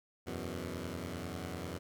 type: chord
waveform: 10% pulse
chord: E suspended second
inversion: none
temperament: equal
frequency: 82.41 / 92.5 / 123.47 Hz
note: E2 / F#2 / B2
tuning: 0 / 0 / 0 cents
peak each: -34 / -34 / -39 dBFS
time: 0.26-1.79 s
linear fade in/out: 20 ms
effects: none

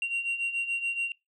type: beating tone pair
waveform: sine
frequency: 2751 / 2758 Hz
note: F7 / F7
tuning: -27 / -22 cents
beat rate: 7 Hz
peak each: -31 / -27 dBFS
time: 0.02-1.12 s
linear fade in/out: 2 ms
effects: noise-tail reverb RT60 0.2 s tail -23 dB re dry + tanh soft clip ceiling -25 dBFS

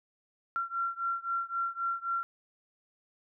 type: beating tone pair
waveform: sine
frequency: 1366 / 1369.8 Hz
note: F6 / F6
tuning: -39 / -34 cents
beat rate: 3.8 Hz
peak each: -33 / -34 dBFS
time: 0.56-2.23 s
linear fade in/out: 0 ms
effects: none

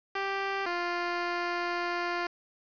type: tone pair in turn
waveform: 10% pulse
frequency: 392 / 349.2 Hz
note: G4 / F4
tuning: 0 / 0 cents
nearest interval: major second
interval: 200 cents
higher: first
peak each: -21 dBFS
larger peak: neither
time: 0.15-0.66 / 0.66-2.27 s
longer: second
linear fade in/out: 5 ms
effects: resampled to 11025 Hz + 8-bit

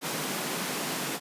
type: high-pass noise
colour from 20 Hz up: pink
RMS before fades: -32 dBFS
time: 0.01-1.2 s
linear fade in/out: 50 ms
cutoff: 150 Hz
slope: 48 dB/octave
effects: resampled to 32000 Hz

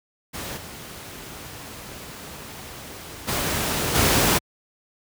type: noise with level steps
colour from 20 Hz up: pink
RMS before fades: -32 / -38 / -24 / -18 dBFS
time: 0.33-4.39 s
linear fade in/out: 20 ms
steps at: 0.56 / 3.27 / 3.94 s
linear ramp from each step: 20 ms
effects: high-pass 60 Hz 12 dB/octave

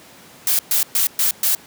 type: noise bursts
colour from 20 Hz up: blue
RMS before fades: -17 dBFS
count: 5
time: 0.47-1.55 s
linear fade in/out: 2 ms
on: 120 ms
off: 120 ms
effects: pink hiss -44 dBFS RMS until 1.66 s + high-pass 150 Hz 12 dB/octave

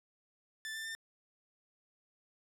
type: tone with pitch steps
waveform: sawtooth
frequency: 1760 / 1778.4 / 1797 Hz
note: A6 / A6 / A6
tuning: 0 / +18 / +36 cents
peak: -36 dBFS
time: 0.65-0.95 s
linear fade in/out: 0 ms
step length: 100 ms
effects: low-pass 12000 Hz 12 dB/octave

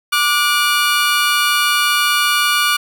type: tone pair together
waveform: 20% pulse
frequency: 1174.7 / 1449.2 Hz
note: D6 / F#6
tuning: 0 / -36 cents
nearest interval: major third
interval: 364 cents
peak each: -11 dBFS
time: 0.12-2.77 s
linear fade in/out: 10 ms
effects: none

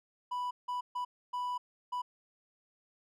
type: tone bursts at uneven times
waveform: triangle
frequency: 987.8 Hz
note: B5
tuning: in tune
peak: -31 dBFS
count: 5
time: 0.31-0.51 / 0.68-0.81 / 0.95-1.05 / 1.33-1.58 / 1.92-2.02 s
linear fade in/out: 10 ms
effects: none

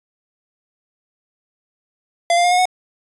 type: tone with pitch steps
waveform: square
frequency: 687 / 698.6 / 710.4 / 722.4 / 734.6 Hz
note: F5 / F5 / F5 / F#5 / F#5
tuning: -29 / 0 / +29 / -42 / -13 cents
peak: -13 dBFS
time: 2.3-2.655 s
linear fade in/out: 2 ms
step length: 71 ms
effects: resampled to 24000 Hz

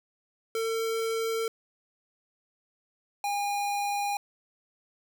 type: tone pair in turn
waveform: square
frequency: 451.1 / 812.9 Hz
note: A4 / G#5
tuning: +43 / -37 cents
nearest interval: minor seventh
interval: 1020 cents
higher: second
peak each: -28 dBFS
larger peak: neither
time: 0.55-1.48 / 3.24-4.17 s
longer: neither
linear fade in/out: 2 ms
effects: 11-bit

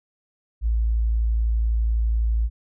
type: tone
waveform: sine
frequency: 56 Hz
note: A1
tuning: 31 cents sharp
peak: -18 dBFS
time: 0.61-2.5 s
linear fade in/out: 50 ms
effects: none

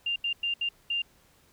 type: tone bursts at uneven times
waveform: sine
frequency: 2794 Hz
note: F7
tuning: in tune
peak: -26 dBFS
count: 5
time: 0.06-0.16 / 0.24-0.33 / 0.43-0.54 / 0.61-0.69 / 0.9-1.02 s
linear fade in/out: 5 ms
effects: pink hiss -62 dBFS RMS until 1.52 s

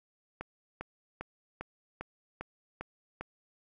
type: click train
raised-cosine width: 0.5 ms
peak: -23 dBFS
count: 8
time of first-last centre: 0.41-3.21 s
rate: 2.5 Hz
effects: none

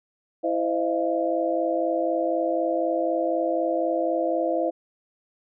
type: tone cluster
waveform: sine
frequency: 329.9 / 516 / 620 / 684 Hz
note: E4 / C5 / D#5 / F5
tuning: +1 / -24 / -6 / -36 cents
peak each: -27 dBFS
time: 0.43-4.71 s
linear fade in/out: 20 ms
effects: none

